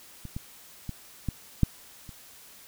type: clicks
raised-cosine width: 5 ms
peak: -26 / -21 / -21 / -16 / -7 / -30 dBFS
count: 6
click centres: 0.253 / 0.365 / 0.893 / 1.287 / 1.633 / 2.092 s
effects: white hiss -51 dBFS RMS until 2.67 s